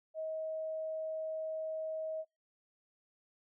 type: tone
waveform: sine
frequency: 634 Hz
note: D#5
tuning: 32 cents sharp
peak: -36 dBFS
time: 0.14-2.25 s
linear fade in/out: 50 ms
effects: noise-tail reverb RT60 0.2 s tail -24 dB re dry